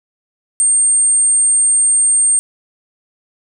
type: tone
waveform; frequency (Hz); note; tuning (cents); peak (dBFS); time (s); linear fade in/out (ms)
sine; 8660; C#9; -41; -9; 0.6-2.39; 0
effects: none